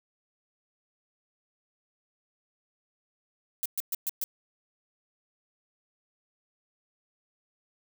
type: noise bursts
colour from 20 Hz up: violet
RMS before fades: -30 dBFS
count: 5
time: 3.63-4.24 s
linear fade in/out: 0 ms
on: 26 ms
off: 120 ms
effects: none